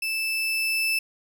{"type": "tone with level ramp", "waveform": "35% pulse", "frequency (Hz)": 2637, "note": "E7", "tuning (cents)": 0, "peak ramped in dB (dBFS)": [-24, -20], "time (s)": [0.02, 0.99], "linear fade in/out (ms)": 5, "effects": []}